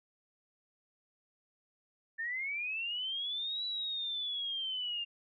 sine linear two-way sweep, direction up then down, 1773 to 3951 to 2787 Hz, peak -34 dBFS, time 2.18-5.05 s, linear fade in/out 20 ms, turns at 3.65 s, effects none

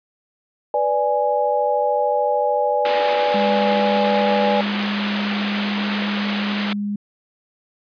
sine chord, G# diminished, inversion first, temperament equal, 493.9 / 587.3 / 830.6 Hz, B4 / D5 / G#5, 0 / 0 / 0 cents, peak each -22 / -20 / -20 dBFS, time 0.74-4.61 s, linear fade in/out 2 ms
white band-pass noise, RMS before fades -27 dBFS, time 2.85-6.73 s, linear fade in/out 2 ms, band 250 to 3500 Hz, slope 24 dB/octave
sine tone, 204.8 Hz, G#3, 24 cents flat, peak -21 dBFS, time 3.34-6.96 s, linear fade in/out 5 ms
effects resampled to 11025 Hz

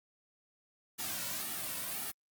white noise with flanger, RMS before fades -38 dBFS, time 0.98-2.12 s, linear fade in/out 20 ms, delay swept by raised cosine 1.9 to 2.47 ms, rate 1.9 Hz, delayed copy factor -0.75, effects Opus 48 kbps

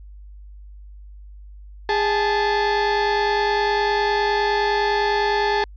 30% pulse tone pair together, 410.6 / 871 Hz, G#4 / A5, -20 / -18 cents, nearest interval octave + minor second, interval 1302 cents, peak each -18 dBFS, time 1.89-5.64 s, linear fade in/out 2 ms, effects added 50 Hz sine -38 dBFS peak until 5.76 s + resampled to 11025 Hz

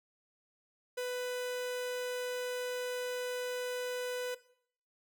45% pulse tone, 497.3 Hz, B4, 12 cents sharp, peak -34 dBFS, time 0.97-4.35 s, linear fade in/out 10 ms, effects noise-tail reverb RT60 0.6 s tail -17 dB re dry

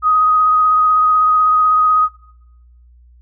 sine tone with vibrato, 1253 Hz, D#6, 12 cents sharp, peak -9 dBFS, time 0.02-2.09 s, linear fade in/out 50 ms, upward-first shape triangle, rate 16 Hz, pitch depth 15 cents each way, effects noise-tail reverb RT60 0.9 s tail -25 dB re dry + added 60 Hz sine -43 dBFS peak until 3.21 s

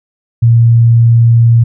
sine tone, 116.54 Hz, A#2, in tune, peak -3 dBFS, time 0.42-1.64 s, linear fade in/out 10 ms, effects none

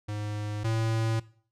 square tone pair in turn, 104.8 / 112.35 Hz, G#2 / A2, +16 / +37 cents, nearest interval minor second, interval 121 cents, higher second, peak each -32 / -26 dBFS, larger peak second, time 0.08-0.64 / 0.64-1.2 s, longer neither, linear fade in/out 10 ms, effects noise-tail reverb RT60 0.5 s tail -20 dB re dry + low-pass 8000 Hz 12 dB/octave

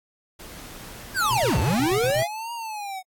pink noise, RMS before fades -41 dBFS, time 0.39-2.23 s, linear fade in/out 10 ms
square linear two-way sweep, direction down then up, 1665 to 52.2 to 715 Hz, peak -21 dBFS, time 1.14-2.28 s, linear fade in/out 50 ms, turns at 1.58 s
square tone with vibrato, 830.6 Hz, G#5, in tune, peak -31 dBFS, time 1.2-3.03 s, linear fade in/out 50 ms, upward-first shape triangle, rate 0.94 Hz, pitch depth 230 cents each way
triangle tone bursts, 123.47 Hz, B2, in tune, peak -25 dBFS, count 8, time 1.31-2.224 s, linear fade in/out 0 ms, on 67 ms, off 54 ms
effects AAC 64 kbps

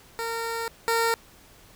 15% pulse tone pair in turn, 459 / 459 Hz, A#4 / A#4, -27 / -27 cents, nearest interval unison, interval 0 cents, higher neither, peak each -22 / -15 dBFS, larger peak second, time 0.19-0.68 / 0.88-1.14 s, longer first, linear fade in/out 0 ms, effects pink hiss -53 dBFS RMS until 1.75 s

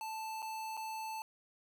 square tone with dropouts, 880 Hz, A5, in tune, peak -40 dBFS, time 0.01-1.22 s, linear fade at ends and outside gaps 1 ms, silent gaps 0.421-0.426 / 0.769-0.774 s, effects none

